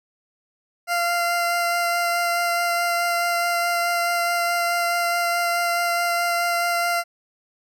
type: tone with vibrato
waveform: 20% pulse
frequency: 692 Hz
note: F5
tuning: 16 cents flat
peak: -15 dBFS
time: 0.87-7.04 s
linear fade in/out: 50 ms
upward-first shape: sine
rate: 4.7 Hz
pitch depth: 10 cents each way
effects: none